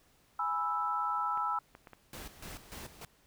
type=chord; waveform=sine; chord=E major; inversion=first; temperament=equal; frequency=830.6 / 987.8 / 1318.5 Hz; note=G#5 / B5 / E6; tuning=0 / 0 / 0 cents; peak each=-37 / -36 / -32 dBFS; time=0.39-1.59 s; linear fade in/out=5 ms
type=clicks; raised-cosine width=0.5 ms; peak=-34 dBFS; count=5; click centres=1.375 / 1.751 / 1.872 / 1.933 / 2.168 s
type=noise with tremolo; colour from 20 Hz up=pink; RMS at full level=-45 dBFS; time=2.13-3.05 s; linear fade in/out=2 ms; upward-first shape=square; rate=3.4 Hz; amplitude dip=70%
effects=pink hiss -67 dBFS RMS until 3.26 s